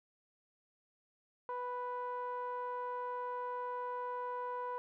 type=tone with low-pass filter; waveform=sawtooth; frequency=493.9 Hz; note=B4; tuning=in tune; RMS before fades=-40 dBFS; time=1.49-4.78 s; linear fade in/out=0 ms; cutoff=1100 Hz; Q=4.7; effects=none